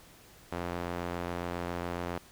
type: tone with band-pass filter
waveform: sawtooth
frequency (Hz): 87.31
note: F2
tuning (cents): 0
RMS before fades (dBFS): -36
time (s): 0.52-2.18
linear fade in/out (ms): 0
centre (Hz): 810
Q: 0.53
effects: pink hiss -56 dBFS RMS until 2.31 s